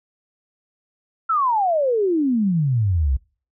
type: exponential sweep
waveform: sine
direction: down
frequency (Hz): 1370 to 61.1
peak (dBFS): -16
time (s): 1.29-3.17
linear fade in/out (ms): 10
effects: noise-tail reverb RT60 0.4 s tail -24 dB re dry